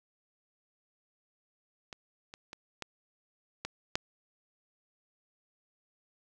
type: clicks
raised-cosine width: 0.2 ms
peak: -25 / -28 / -26 / -20 / -18 / -11 dBFS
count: 6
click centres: 1.928 / 2.339 / 2.531 / 2.823 / 3.65 / 3.955 s
effects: none